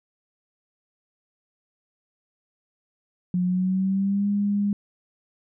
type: tone with pitch glide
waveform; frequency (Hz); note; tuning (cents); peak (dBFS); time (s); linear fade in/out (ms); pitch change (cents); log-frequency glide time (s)
sine; 180 to 203.2; F#3 to G#3; -47 to -38; -20; 3.34-4.73; 2; +209; 3.44-4.28
effects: none

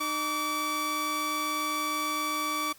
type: tone pair together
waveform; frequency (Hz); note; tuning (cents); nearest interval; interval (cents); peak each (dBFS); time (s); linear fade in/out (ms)
sawtooth; 304.7 / 1151.8; D#4 / D6; -36 / -34; octave + major seventh; 2302; -32 / -25; 0-2.73; 10
effects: white hiss -55 dBFS RMS until 2.78 s + Opus 48 kbps

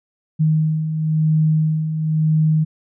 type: beating tone pair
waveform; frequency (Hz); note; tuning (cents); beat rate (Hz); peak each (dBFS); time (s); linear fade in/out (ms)
sine; 155.56 / 156.54; D#3 / D#3; 0 / +11; 0.98; -23 / -15; 0.39-2.65; 20
effects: none

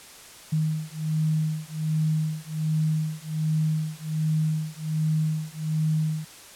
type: beating tone pair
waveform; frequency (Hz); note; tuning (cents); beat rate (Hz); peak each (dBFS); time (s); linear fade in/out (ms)
sine; 155.5 / 156.8; D#3 / D#3; -1 / +14; 1.3; -26; 0.52-6.25; 10
effects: white hiss -46 dBFS RMS until 6.55 s + low-pass 11000 Hz 12 dB/octave

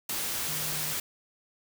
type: tone in noise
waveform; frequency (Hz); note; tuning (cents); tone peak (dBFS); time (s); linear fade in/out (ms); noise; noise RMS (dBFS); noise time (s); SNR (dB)
sine; 153.2; D#3; -27; -41; 0.48-0.93; 5; white; -32; 0.09-1; -12
effects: none

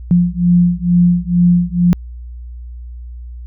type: beating tone pair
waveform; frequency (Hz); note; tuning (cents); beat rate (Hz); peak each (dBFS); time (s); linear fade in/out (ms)
sine; 174.61 / 176.81; F3 / F3; 0 / +22; 2.2; -12; 0.11-1.93; 0
effects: added 60 Hz sine -27 dBFS peak until 3.46 s

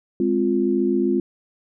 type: chord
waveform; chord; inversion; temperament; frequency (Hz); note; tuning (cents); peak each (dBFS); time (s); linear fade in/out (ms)
sine; F minor; first; equal with one note detuned; 206.7 / 261.6 / 349.2; Ab3 / C4 / F4; -8 / 0 / 0; -23 / -22 / -20; 0.2-1.2; 2
effects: none

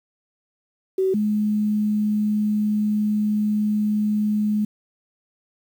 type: tone pair in turn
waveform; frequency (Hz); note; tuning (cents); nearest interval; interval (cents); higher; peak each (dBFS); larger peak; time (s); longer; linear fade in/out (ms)
sine; 379.5 / 210.8; F#4 / G#3; +44 / +26; minor seventh; 1018; first; -17 / -18; first; 0.98-1.14 / 1.14-4.65; second; 5
effects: 8-bit

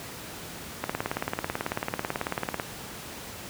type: click train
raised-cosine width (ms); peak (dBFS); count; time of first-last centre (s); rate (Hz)
0.5; -12; 33; 0.84-2.598; 18.2
effects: pink hiss -40 dBFS RMS until 3.49 s + high-pass 80 Hz 12 dB/octave

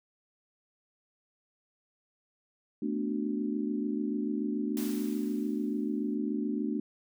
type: chord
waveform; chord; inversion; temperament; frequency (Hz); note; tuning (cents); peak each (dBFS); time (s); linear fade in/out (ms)
sine; B minor seventh; third; equal; 220 / 246.9 / 293.7 / 370; A3 / B3 / D4 / F#4; 0 / 0 / 0 / 0; -33 / -36 / -33 / -39; 2.82-6.8; 5
type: noise with exponential decay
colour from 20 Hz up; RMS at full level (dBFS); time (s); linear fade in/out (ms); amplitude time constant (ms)
white; -41; 4.77-6.15; 0; 300
effects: none

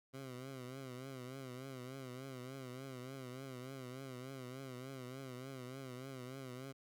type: tone with vibrato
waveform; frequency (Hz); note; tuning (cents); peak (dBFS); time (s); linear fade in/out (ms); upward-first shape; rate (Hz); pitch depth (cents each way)
15% pulse; 130; C3; -11; -40; 0.13-6.73; 20; triangle; 3.4; 100
effects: none

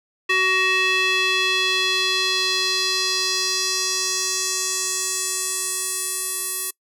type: tone with band-pass filter sweep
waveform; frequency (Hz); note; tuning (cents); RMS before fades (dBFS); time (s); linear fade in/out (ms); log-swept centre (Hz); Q
square; 375.1; F#4; +24; -22; 0.29-6.71; 10; 2400 to 11000; 2.2
effects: noise-tail reverb RT60 0.1 s tail -24 dB re dry

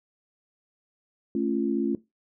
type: chord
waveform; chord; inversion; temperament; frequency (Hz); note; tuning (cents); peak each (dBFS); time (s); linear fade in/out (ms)
sine; A augmented; none; just; 220 / 275 / 343.8; A3 / C#4 / E#4; 0 / -14 / -27; -28 / -27 / -28; 1.35-1.95; 2
effects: noise-tail reverb RT60 0.2 s tail -18 dB re dry

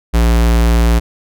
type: tone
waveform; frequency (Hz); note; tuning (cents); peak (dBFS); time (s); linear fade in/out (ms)
square; 57.8; A#1; -14; -9; 0.13-1; 20
effects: none

